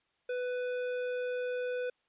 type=tone with hard clipping; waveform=sine; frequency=497 Hz; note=B4; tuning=11 cents sharp; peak=-34 dBFS; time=0.29-1.9 s; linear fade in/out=5 ms; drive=11 dB; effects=white hiss -75 dBFS RMS until 2.08 s + resampled to 8000 Hz